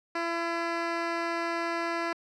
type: tone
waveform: 10% pulse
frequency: 336.9 Hz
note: E4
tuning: 38 cents sharp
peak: -20 dBFS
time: 0.15-2.13 s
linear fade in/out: 5 ms
effects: low-pass 4000 Hz 12 dB/octave